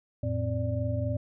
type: tone cluster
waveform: sine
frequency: 88.7 / 112.5 / 262.4 / 586 Hz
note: F2 / A2 / C4 / D5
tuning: +27 / +39 / +5 / -4 cents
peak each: -33 / -29 / -36 / -34 dBFS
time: 0.23-1.17 s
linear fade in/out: 5 ms
effects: none